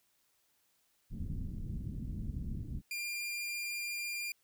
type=low-pass noise; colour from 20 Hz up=pink; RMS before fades=-39 dBFS; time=1.1-2.82 s; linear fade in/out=50 ms; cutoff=230 Hz; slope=24 dB/octave
type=tone; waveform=sawtooth; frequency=2398 Hz; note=D7; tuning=36 cents sharp; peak=-33 dBFS; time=2.91-4.32 s; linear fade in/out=2 ms
effects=white hiss -74 dBFS RMS until 4.43 s